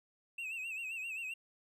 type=tone with vibrato; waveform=triangle; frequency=2637 Hz; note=E7; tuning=in tune; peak=-37 dBFS; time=0.38-1.34 s; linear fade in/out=5 ms; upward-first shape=sine; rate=7.6 Hz; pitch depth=89 cents each way; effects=none